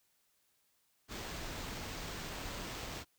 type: noise with sample-and-hold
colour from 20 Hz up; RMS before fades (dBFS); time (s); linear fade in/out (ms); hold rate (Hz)
pink; -43; 1.08-3.05; 50; 11025
effects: white hiss -75 dBFS RMS until 3.18 s